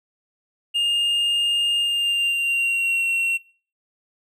triangle tone with pitch glide, 2824 to 2729 Hz, F7 to F7, +19 to -41 cents, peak -17 dBFS, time 0.74-3.38 s, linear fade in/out 20 ms, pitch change -60 cents, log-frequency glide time 1.79-3.07 s, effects noise-tail reverb RT60 0.4 s tail -20 dB re dry

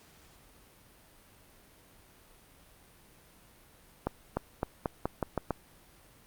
accelerating click train, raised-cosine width 1 ms, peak -15 dBFS, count 8, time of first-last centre 4.07-5.507 s, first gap 300 ms, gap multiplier 0.87, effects pink hiss -59 dBFS RMS until 6.26 s + Opus 48 kbps

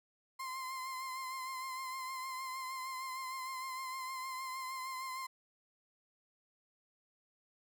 35% pulse tone with vibrato, 1043 Hz, C6, 6 cents flat, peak -38 dBFS, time 0.39-5.27 s, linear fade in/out 10 ms, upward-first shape triangle, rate 6.5 Hz, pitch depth 39 cents each way, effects none

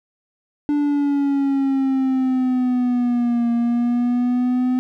triangle exponential two-way sweep, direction down then up, 293.7 to 234.8 to 254 Hz, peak -14 dBFS, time 0.69-4.79 s, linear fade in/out 0 ms, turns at 3.51 s, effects none

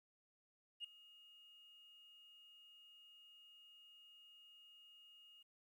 sine tone with ADSR envelope, 2855 Hz, F7, 37 cents sharp, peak -40 dBFS, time 0.8-5.43 s, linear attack 43 ms, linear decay 4 ms, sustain -21 dB, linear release 10 ms, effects tanh soft clip ceiling -41 dBFS + 13-bit

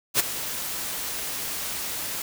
white noise with ADSR envelope, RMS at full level -18 dBFS, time 0.14-2.22 s, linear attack 56 ms, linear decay 14 ms, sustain -13 dB, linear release 3 ms, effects none

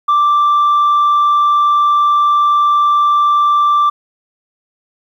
sine tone, 1174.7 Hz, D6, in tune, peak -6 dBFS, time 0.08-3.9 s, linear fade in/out 10 ms, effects tanh soft clip ceiling -7 dBFS + 8-bit

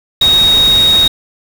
sine tone in noise, 3760 Hz, A#7, 14 cents sharp, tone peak -6 dBFS, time 0.21-1.08 s, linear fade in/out 5 ms, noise pink, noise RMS -20 dBFS, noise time 0.21-1.08 s, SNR +11 dB, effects none

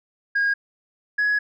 sine tone pair in turn, 1632 / 1677.9 Hz, G#6 / G#6, -31 / +17 cents, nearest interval unison, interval 48 cents, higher second, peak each -16 / -16 dBFS, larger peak neither, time 0.35-0.54 / 1.18-1.39 s, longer second, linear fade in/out 10 ms, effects tanh soft clip ceiling -16 dBFS

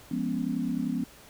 sine chord, C# dominant seventh, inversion first, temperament equal, 174.61 / 207.7 / 246.9 / 277.2 Hz, E#3 / G#3 / B3 / C#4, 0 / 0 / 0 / 0 cents, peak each -34 / -34 / -30 / -33 dBFS, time 0.11-1.04 s, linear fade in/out 5 ms, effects pink hiss -52 dBFS RMS until 1.29 s

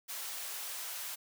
white high-pass noise, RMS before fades -41 dBFS, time 0.08-1.16 s, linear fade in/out 20 ms, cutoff 650 Hz, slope 12 dB/octave, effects none

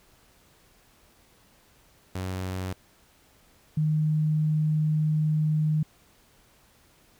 sawtooth / sine tone pair in turn, 93.1 / 154.06 Hz, F#2 / D#3, +11 / -17 cents, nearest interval major sixth, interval 872 cents, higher second, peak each -26 / -21 dBFS, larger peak second, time 2.15-2.73 / 3.77-5.83 s, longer second, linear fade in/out 5 ms, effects pink hiss -60 dBFS RMS until 7.19 s

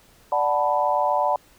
sine chord, B minor seventh, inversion first, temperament equal, 587.3 / 740 / 880 / 987.8 Hz, D5 / F#5 / A5 / B5, 0 / 0 / 0 / 0 cents, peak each -24 dBFS, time 0.32-1.36 s, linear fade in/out 2 ms, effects pink hiss -55 dBFS RMS until 1.58 s

